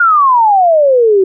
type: exponential sweep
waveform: sine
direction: down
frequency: 1443 to 370 Hz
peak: -5 dBFS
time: 0-1.24 s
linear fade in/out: 5 ms
effects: none

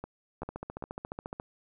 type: two click trains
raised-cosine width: 1 ms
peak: -24 / -23 dBFS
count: 3 / 15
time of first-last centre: 0.04-0.824 / 0.42-1.399 s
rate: 2.55 / 14.3 Hz
effects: none

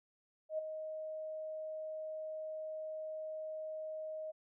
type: tone with ADSR envelope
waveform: sine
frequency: 626 Hz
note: D#5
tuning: 10 cents sharp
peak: -32 dBFS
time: 0.49-4.32 s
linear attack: 96 ms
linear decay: 9 ms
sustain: -8 dB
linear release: 19 ms
effects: none

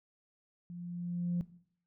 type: tone with level ramp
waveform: sine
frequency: 174.61 Hz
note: F3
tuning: in tune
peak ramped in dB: -42 to -27 dBFS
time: 0.7-1.41 s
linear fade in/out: 0 ms
effects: noise-tail reverb RT60 0.6 s tail -18 dB re dry + tanh soft clip ceiling -26 dBFS

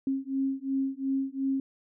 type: beating tone pair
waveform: sine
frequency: 268.2 / 271 Hz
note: C4 / C#4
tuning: +43 / -39 cents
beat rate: 2.8 Hz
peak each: -30 dBFS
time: 0.07-1.6 s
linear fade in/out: 2 ms
effects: none

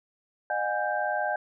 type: tone cluster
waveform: sine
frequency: 610 / 725 / 820 / 1569 Hz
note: D#5 / F#5 / G#5 / G6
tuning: -34 / -35 / -22 / +1 cents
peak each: -31 dBFS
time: 0.5-1.36 s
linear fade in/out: 2 ms
effects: none

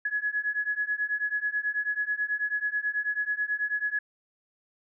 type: beating tone pair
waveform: sine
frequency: 1683 / 1692.2 Hz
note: G#6 / G#6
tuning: +23 / +32 cents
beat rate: 9.2 Hz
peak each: -30 / -29 dBFS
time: 0.05-3.99 s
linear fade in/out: 5 ms
effects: none

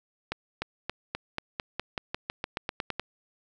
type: accelerating click train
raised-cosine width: 0.3 ms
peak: -14 dBFS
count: 16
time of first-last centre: 0.32-2.996 s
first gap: 300 ms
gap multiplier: 0.92
effects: none

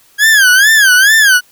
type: tone with vibrato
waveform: 40% pulse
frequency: 1621 Hz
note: G#6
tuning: 42 cents flat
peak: -4 dBFS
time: 0.18-1.41 s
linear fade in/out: 50 ms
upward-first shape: sine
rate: 2.3 Hz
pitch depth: 170 cents each way
effects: white hiss -48 dBFS RMS until 1.51 s

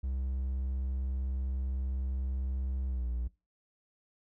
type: tone with pitch glide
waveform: triangle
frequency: 65.4 to 59.97 Hz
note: C2 to A#1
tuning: 0 to +50 cents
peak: -29 dBFS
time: 0.03-3.28 s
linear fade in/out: 10 ms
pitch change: -150 cents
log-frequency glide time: 2.87-3.08 s
effects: noise-tail reverb RT60 0.3 s tail -23 dB re dry

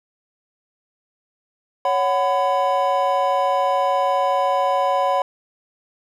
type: tone cluster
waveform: triangle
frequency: 557 / 743 / 1004 Hz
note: C#5 / F#5 / B5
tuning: +8 / +7 / +28 cents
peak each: -19 dBFS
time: 1.85-5.22 s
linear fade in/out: 2 ms
effects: none

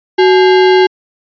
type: tone with sample-and-hold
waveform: sine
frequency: 372.1 Hz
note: F#4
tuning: 10 cents sharp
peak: -4 dBFS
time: 0.18-0.87 s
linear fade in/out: 10 ms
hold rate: 1225 Hz
effects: resampled to 11025 Hz

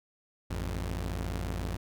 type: tone pair together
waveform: sawtooth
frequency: 54.26 / 88.1 Hz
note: A1 / F2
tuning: -23 / +16 cents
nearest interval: minor sixth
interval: 839 cents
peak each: -30 / -32 dBFS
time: 0.5-1.77 s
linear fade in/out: 10 ms
effects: none

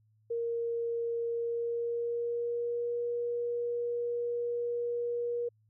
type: tone with pitch glide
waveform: sine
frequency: 466.5 to 477.1 Hz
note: A#4 to A#4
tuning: +1 to +40 cents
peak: -30 dBFS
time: 0.3-5.49 s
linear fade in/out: 10 ms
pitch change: +39 cents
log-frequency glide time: 1.27-3 s
effects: added 108 Hz sine -65 dBFS peak until 5.69 s

